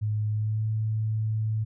sine tone with pitch glide, 106.5 to 109.24 Hz, G#2 to A2, +44 to -12 cents, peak -24 dBFS, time 0.01-1.65 s, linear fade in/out 20 ms, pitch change +44 cents, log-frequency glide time 0.31-0.65 s, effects none

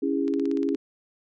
sine chord, C# minor, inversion none, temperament equal with one note detuned, 277.2 / 329.6 / 408.4 Hz, C#4 / E4 / G#4, 0 / 0 / -29 cents, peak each -25 / -28 / -28 dBFS, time 0.02-0.76 s, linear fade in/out 10 ms
click train, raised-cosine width 0.2 ms, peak -26 dBFS, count 9, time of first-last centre 0.28-0.748 s, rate 17.1 Hz
effects none

